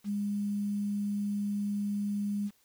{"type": "tone with quantisation", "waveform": "sine", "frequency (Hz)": 204.1, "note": "G#3", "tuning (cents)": -30, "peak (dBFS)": -29, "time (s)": [0.04, 2.51], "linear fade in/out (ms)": 50, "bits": 9, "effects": ["white hiss -68 dBFS RMS until 2.64 s"]}